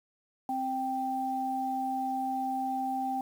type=tone pair together; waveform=sine; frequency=262.3 / 784 Hz; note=C4 / G5; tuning=+4 / 0 cents; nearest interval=octave + perfect fifth; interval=1896 cents; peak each=-35 / -30 dBFS; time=0.49-3.21 s; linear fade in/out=2 ms; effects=9-bit